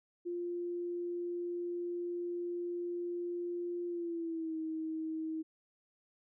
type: tone with pitch glide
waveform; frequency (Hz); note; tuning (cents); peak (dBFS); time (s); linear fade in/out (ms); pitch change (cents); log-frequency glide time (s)
sine; 349.2 to 318.4; F4 to D#4; 0 to +40; -35; 0.25-5.43; 20; -160; 3.87-4.57
effects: none